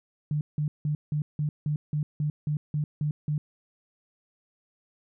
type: tone bursts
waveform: sine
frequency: 149.7 Hz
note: D3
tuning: 33 cents sharp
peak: -24 dBFS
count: 12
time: 0.31-3.38 s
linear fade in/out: 2 ms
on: 100 ms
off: 170 ms
effects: none